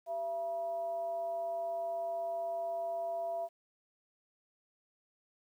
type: tone with frequency modulation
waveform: sine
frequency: 675 Hz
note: E5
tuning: 41 cents sharp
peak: -33 dBFS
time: 0.06-3.49 s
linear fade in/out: 50 ms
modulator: 284 Hz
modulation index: 0.34
effects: high-pass 400 Hz 12 dB/octave + 11-bit